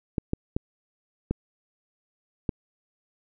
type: clicks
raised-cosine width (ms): 3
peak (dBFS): -12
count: 5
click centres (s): 0.182 / 0.334 / 0.565 / 1.31 / 2.492
effects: none